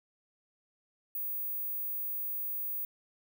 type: tone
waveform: sine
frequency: 15560 Hz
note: B9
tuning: 27 cents flat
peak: -31 dBFS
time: 1.15-2.85 s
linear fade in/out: 2 ms
effects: tanh soft clip ceiling -30 dBFS + 12-bit